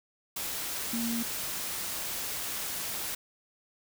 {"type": "tone in noise", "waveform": "sine", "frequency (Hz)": 232.4, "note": "A#3", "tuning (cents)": -5, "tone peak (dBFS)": -30, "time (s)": [0.93, 1.23], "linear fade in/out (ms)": 5, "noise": "white", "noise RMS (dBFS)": -35, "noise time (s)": [0.36, 3.15], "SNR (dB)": 2, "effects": []}